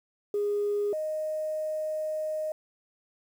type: tone pair in turn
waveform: sine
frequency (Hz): 411.2 / 620.2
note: G#4 / D#5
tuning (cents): -17 / -6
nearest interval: perfect fifth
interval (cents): 711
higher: second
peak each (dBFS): -24 / -28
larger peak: first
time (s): 0.34-0.93 / 0.93-2.52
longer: second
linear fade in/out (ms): 2
effects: tanh soft clip ceiling -21 dBFS + 9-bit